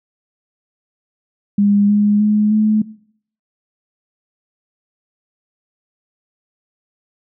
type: tone with pitch steps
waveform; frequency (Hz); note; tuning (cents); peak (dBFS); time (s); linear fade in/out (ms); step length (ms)
sine; 203.1 / 206.9 / 210.7 / 214.7; G#3 / G#3 / G#3 / A3; -38 / -6 / +25 / -42; -10; 1.58-2.82; 5; 310
effects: noise-tail reverb RT60 0.6 s tail -20 dB re dry